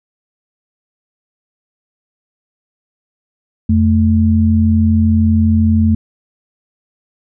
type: tone pair together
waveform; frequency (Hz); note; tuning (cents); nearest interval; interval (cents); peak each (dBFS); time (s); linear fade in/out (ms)
sine; 87.31 / 220; F2 / A3; 0 / 0; octave + major third; 1600; -11; 3.69-5.95; 5
effects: none